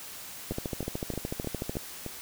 two click trains, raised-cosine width 2 ms, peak -22 / -18 dBFS, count 6 / 18, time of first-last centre 0.52-2.063 / 0.51-1.769 s, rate 3.24 / 13.5 Hz, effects white hiss -43 dBFS RMS until 2.21 s

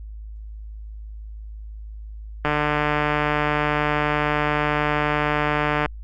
click train, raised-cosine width 0.5 ms, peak -6 dBFS, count 509, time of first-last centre 2.45-5.859 s, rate 149 Hz, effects added 53 Hz sine -33 dBFS peak until 6.03 s + Opus 48 kbps

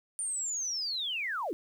sine linear sweep, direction down, 9150 to 273 Hz, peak -31 dBFS, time 0.19-1.53 s, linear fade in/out 0 ms, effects 10-bit

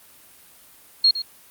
sine tone with echo, 4268 Hz, C8, 34 cents sharp, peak -12 dBFS, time 1.04-1.11 s, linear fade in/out 5 ms, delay 110 ms, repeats 1, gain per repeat -12 dB, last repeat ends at 1.22 s, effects white hiss -50 dBFS RMS until 1.5 s + Opus 32 kbps

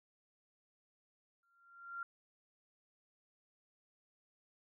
sine tone with exponential growth, 1384 Hz, F6, 16 cents flat, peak -38 dBFS, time 1.43-2.03 s, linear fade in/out 2 ms, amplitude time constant 130 ms, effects none

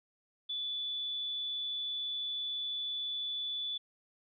sine tone, 3466 Hz, A7, 27 cents flat, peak -34 dBFS, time 0.49-3.78 s, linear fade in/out 10 ms, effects none

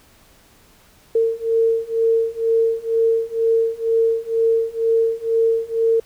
sine beating tone pair, 453.3 / 455.4 Hz, A#4 / A#4, -48 / -40 cents, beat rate 2.1 Hz, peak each -19 / -18 dBFS, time 1.15-6 s, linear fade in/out 5 ms, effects pink hiss -52 dBFS RMS until 6.05 s

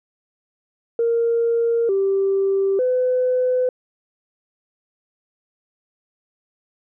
sine tone with pitch steps, 464.9 / 390.4 / 505 Hz, A#4 / G4 / B4, -5 / -7 / +39 cents, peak -15 dBFS, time 0.99-3.69 s, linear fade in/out 2 ms, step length 900 ms, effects tanh soft clip ceiling -11 dBFS

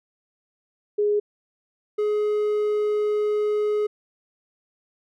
sine / triangle tone pair in turn, 415.3 / 420.4 Hz, G#4 / G#4, 0 / +21 cents, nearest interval unison, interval 21 cents, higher second, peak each -18 dBFS, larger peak neither, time 0.98-1.2 / 1.98-3.87 s, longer second, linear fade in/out 10 ms, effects none

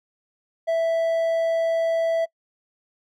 triangle tone, 659.3 Hz, E5, in tune, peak -17 dBFS, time 0.67-2.26 s, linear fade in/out 20 ms, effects noise-tail reverb RT60 0.1 s tail -26 dB re dry

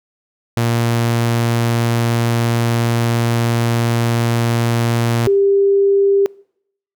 sawtooth / sine tone pair in turn, 117.1 / 396.7 Hz, A#2 / G4, +8 / +21 cents, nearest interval octave + major sixth, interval 2113 cents, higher second, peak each -10 dBFS, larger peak neither, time 0.57-5.27 / 5.27-6.26 s, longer first, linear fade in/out 0 ms, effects noise-tail reverb RT60 0.7 s tail -25 dB re dry

